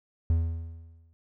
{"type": "tone with exponential decay", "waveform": "triangle", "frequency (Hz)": 82.41, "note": "E2", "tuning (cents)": 0, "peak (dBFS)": -17, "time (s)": [0.3, 1.13], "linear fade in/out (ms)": 0, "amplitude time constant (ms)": 180, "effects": []}